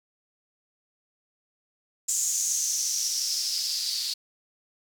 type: noise with band-pass filter sweep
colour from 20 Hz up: blue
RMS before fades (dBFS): -28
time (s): 2.08-4.14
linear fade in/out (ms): 10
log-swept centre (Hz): 7100 to 4400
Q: 6.2
effects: none